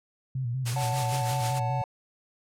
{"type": "tone with vibrato", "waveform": "sine", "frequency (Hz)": 124.9, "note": "B2", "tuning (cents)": 20, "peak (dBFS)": -27, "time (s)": [0.35, 1.82], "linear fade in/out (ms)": 5, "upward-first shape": "square", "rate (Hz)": 5.2, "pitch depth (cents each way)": 83}
{"type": "noise with tremolo", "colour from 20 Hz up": "white", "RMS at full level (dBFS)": -32, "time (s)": [0.65, 1.6], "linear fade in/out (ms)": 20, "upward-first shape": "triangle", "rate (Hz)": 6.5, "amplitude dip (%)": 65}
{"type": "chord", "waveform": "triangle", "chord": "F# minor", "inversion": "second", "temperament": "equal with one note detuned", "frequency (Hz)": [562.1, 740, 880], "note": ["C#5", "F#5", "A5"], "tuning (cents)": [24, 0, 0], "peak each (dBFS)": [-35, -31, -30], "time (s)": [0.76, 1.84], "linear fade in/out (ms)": 2}
{"effects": ["low-pass 10000 Hz 12 dB/octave"]}